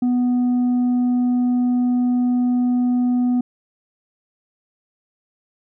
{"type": "tone with tanh clipping", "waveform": "sine", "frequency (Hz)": 246.9, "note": "B3", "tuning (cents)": 0, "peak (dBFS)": -16, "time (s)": [0.02, 3.41], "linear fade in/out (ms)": 5, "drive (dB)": 3, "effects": []}